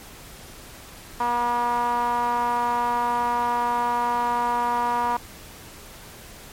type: tone with band-pass filter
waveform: sawtooth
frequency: 240.2 Hz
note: B3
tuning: 48 cents flat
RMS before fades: -23 dBFS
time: 1.2-5.17 s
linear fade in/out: 5 ms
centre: 990 Hz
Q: 5.3
effects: pink hiss -43 dBFS RMS until 6.52 s + MP3 64 kbps